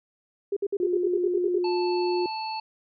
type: tone bursts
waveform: sine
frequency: 400.6 Hz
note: G4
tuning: 38 cents sharp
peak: -23 dBFS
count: 11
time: 0.52-1.586 s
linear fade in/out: 5 ms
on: 46 ms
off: 56 ms
type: tone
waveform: sine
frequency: 356 Hz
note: F4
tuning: 33 cents sharp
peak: -23 dBFS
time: 0.8-2.26 s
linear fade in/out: 2 ms
type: harmonic tone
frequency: 880 Hz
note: A5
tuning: in tune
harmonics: 1 / 3 / 5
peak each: -30 / -40 / -37 dBFS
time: 1.64-2.6 s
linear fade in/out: 5 ms
effects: none